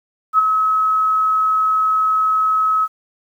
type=tone with ADSR envelope; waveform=sine; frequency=1284 Hz; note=E6; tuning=46 cents flat; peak=-7 dBFS; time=0.33-2.88 s; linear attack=55 ms; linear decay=16 ms; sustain=-6 dB; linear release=44 ms; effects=8-bit